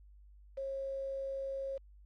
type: tone with quantisation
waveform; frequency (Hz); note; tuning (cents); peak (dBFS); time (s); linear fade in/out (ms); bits
sine; 542; C#5; -39; -36; 0.57-1.78; 10; 9
effects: added 50 Hz sine -55 dBFS peak until 2.05 s + low-pass 3000 Hz 12 dB/octave